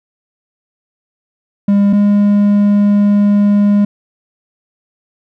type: tone pair in turn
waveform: triangle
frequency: 201.4 / 204.4 Hz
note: G3 / G#3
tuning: +47 / -27 cents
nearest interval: unison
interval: 26 cents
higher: second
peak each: -5 dBFS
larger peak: neither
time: 1.68-1.93 / 1.93-3.85 s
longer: second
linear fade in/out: 5 ms
effects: none